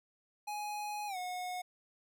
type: tone with pitch glide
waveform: square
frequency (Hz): 835 to 726.9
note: G#5 to F#5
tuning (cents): +9 to -31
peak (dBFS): -38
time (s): 0.47-1.62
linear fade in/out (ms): 10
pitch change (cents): -240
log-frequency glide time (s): 1.07-1.17
effects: none